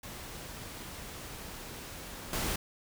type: noise with level steps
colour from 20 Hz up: pink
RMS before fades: -44 / -33 dBFS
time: 0.03-2.56 s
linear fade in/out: 5 ms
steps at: 2.33 s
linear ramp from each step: 2 ms
effects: none